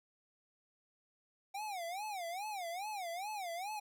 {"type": "tone with vibrato", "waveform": "square", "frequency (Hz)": 760, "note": "F#5", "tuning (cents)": 46, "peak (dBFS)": -40, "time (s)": [1.54, 3.8], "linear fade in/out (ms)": 10, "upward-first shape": "sine", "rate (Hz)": 2.4, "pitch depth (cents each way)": 220, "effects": []}